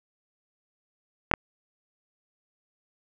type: clicks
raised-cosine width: 0.5 ms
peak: -3 dBFS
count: 2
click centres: 1.314 / 1.338 s
effects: 7-bit